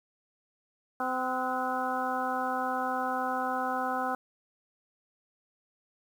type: harmonic tone with a mistuned harmonic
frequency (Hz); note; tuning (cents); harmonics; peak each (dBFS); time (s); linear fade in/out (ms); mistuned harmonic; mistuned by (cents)
256.5; C4; -34; 1 / 2 / 3 / 4 / 5 / 6; -37 / -37 / -32 / -36 / -35 / -38; 1-4.15; 2; 6; -69
effects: 9-bit